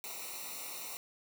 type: noise with comb filter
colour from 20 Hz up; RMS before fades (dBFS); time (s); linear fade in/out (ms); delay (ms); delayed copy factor
white; -43; 0.04-0.97; 0; 0.61; -0.95
effects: none